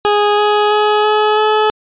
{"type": "tone with pitch steps", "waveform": "20% pulse", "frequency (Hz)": [414.5, 418.1, 421.7, 425.4, 429.1], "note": ["G#4", "G#4", "G#4", "G#4", "A4"], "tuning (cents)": [-3, 12, 26, 42, -43], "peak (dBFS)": -5, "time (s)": [0.05, 1.7], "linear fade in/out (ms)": 0, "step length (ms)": 330, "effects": ["resampled to 8000 Hz"]}